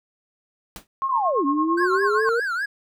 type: noise with exponential decay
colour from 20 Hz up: pink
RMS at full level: -33 dBFS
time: 0.76-0.87 s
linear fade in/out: 1 ms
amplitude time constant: 23 ms
type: tone with tremolo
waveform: sine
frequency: 1076 Hz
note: C6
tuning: 48 cents sharp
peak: -19 dBFS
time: 1.02-2.29 s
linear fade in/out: 0 ms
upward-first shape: sine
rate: 8.9 Hz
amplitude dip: 85%
type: linear two-way sweep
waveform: sine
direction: down then up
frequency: 1100 to 276.5 to 476.4 Hz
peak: -20 dBFS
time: 1.09-2.4 s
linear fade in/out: 5 ms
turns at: 1.45 s
type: tone with vibrato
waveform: triangle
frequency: 1504 Hz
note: F#6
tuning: 28 cents sharp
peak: -21 dBFS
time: 1.77-2.66 s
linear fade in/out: 10 ms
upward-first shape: triangle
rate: 4.9 Hz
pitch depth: 220 cents each way
effects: none